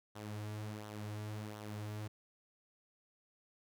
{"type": "tone with flanger", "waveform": "sawtooth", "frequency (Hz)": 105.9, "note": "G#2", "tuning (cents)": 34, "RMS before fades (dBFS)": -44, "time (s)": [0.15, 2.08], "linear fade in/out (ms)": 10, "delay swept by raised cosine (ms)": [0.41, 5.61], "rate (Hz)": 1.4, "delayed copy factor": -0.55, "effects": []}